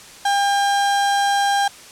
35% pulse tone, 802 Hz, G5, 39 cents sharp, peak -14 dBFS, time 0.25-1.68 s, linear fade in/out 5 ms, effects white hiss -41 dBFS RMS until 1.91 s + low-pass 9000 Hz 12 dB/octave

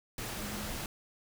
sine tone in noise, 207.7 Hz, G#3, in tune, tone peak -43 dBFS, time 0.37-0.71 s, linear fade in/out 2 ms, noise pink, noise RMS -39 dBFS, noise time 0.18-0.86 s, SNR -7 dB, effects none

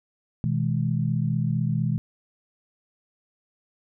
sine chord, G# minor, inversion first, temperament equal with one note detuned, 123.47 / 159.11 / 207.7 Hz, B2 / D#3 / G#3, 0 / +39 / 0 cents, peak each -25 / -25 / -29 dBFS, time 0.44-1.98 s, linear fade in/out 0 ms, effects none

